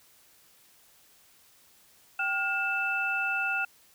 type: tone cluster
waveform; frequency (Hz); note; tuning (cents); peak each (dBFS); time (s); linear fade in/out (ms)
sine; 778 / 1424 / 2646; G5 / F6 / E7; -13 / +33 / +6; -35 / -29 / -30; 2.19-3.65; 5
effects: white hiss -60 dBFS RMS until 3.94 s